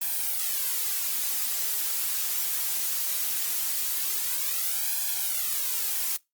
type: noise with flanger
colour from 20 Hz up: blue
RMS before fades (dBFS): -28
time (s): 0.01-6.17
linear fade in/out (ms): 10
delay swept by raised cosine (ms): 1.2 to 5.7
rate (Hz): 0.2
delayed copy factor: +0.75
effects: noise-tail reverb RT60 0.2 s tail -23 dB re dry + Opus 32 kbps